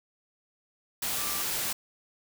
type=tone in noise; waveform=sine; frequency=1175 Hz; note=D6; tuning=1 cent sharp; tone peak=-41 dBFS; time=1.18-1.43 s; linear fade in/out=5 ms; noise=white; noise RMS=-31 dBFS; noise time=1.02-1.73 s; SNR=-13 dB; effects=none